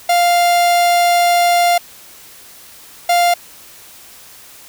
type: tone pair in turn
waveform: 45% pulse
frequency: 698.5 / 698.5 Hz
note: F5 / F5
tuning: 0 / 0 cents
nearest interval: unison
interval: 0 cents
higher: neither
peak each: -10 dBFS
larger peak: neither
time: 0.09-1.78 / 3.09-3.34 s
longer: first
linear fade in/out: 5 ms
effects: white hiss -40 dBFS RMS until 4.68 s